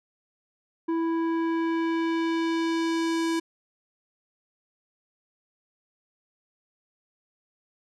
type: tone with low-pass filter sweep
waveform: square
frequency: 329.6 Hz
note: E4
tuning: in tune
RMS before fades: -26 dBFS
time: 0.88-3.4 s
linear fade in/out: 10 ms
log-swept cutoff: 980 to 8800 Hz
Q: 0.85
effects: none